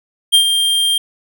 square tone with ADSR envelope, 3192 Hz, G7, 31 cents sharp, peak -6 dBFS, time 0.32-0.98 s, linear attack 23 ms, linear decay 93 ms, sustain -7 dB, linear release 4 ms, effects none

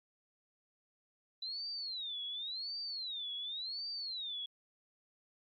sine tone with vibrato, 3951 Hz, B7, in tune, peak -38 dBFS, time 1.42-4.46 s, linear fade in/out 5 ms, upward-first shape sine, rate 0.91 Hz, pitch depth 280 cents each way, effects MP3 64 kbps

